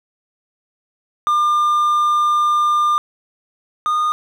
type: tone pair in turn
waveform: triangle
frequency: 1200 / 1224.5 Hz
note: D6 / D#6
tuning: +37 / -28 cents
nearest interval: unison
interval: 35 cents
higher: second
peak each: -11 / -13 dBFS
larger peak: first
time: 1.27-2.98 / 3.86-4.12 s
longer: first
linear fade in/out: 0 ms
effects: none